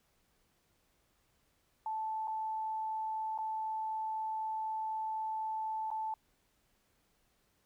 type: tone with dropouts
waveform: sine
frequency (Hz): 876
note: A5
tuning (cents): -8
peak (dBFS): -34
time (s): 1.86-6.14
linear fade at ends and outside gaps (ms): 2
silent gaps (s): 2.274-2.279 / 3.378-3.386 / 5.904-5.913
effects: pink hiss -74 dBFS RMS until 7.65 s